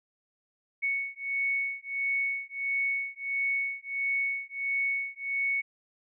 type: beating tone pair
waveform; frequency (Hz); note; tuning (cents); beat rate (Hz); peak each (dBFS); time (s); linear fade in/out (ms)
sine; 2217 / 2218.5; C#7 / C#7; 0 / +1; 1.5; -31; 0.82-5.62; 20
effects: none